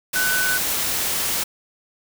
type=tone in noise; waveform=sine; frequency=1500 Hz; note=F#6; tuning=23 cents sharp; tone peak=-20 dBFS; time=0.15-0.58 s; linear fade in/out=10 ms; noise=white; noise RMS=-23 dBFS; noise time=0.13-1.44 s; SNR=0 dB; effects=none